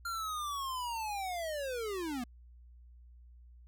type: linear sweep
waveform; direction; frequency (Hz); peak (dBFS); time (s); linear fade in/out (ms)
square; down; 1396.9 to 231.3; -36; 0.05-2.24; 5
effects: added 60 Hz sine -53 dBFS peak until 3.67 s